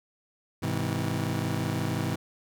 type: chord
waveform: 25% pulse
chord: Ab augmented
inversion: none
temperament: just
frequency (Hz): 103.83 / 129.78 / 162.23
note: Ab2 / C3 / E3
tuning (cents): 0 / -14 / -27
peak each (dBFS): -28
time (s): 0.62-2.16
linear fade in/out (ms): 10
effects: none